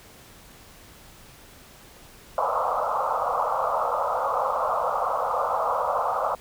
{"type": "band-pass noise", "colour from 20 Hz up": "white", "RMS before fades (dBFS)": -25, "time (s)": [2.38, 6.35], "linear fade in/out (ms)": 2, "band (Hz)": [490, 1300], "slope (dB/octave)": 96, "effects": ["pink hiss -49 dBFS RMS until 6.4 s"]}